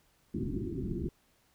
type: low-pass noise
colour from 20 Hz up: white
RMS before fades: -35 dBFS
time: 0.34-1.09 s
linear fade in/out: 5 ms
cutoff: 380 Hz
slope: 96 dB/octave
effects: pink hiss -69 dBFS RMS until 1.54 s